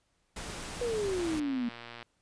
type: noise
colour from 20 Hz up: pink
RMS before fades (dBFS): -40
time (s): 0.36-1.4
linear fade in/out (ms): 5
type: exponential sweep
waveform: sine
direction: down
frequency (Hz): 493.9 to 233.1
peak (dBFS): -29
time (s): 0.81-1.69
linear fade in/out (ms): 5
type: click train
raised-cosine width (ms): 0.3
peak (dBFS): -28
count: 101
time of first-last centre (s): 1.18-2.027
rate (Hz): 118
effects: pink hiss -74 dBFS RMS until 2.21 s + resampled to 22050 Hz